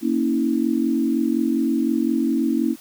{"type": "chord", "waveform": "sine", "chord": "A# diminished", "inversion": "none", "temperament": "equal with one note detuned", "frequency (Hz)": [233.1, 277.2, 322.8], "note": ["A#3", "C#4", "E4"], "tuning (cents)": [0, 0, -36], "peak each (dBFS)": -22, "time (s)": [0.01, 2.76], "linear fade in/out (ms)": 50, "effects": ["white hiss -47 dBFS RMS until 2.8 s"]}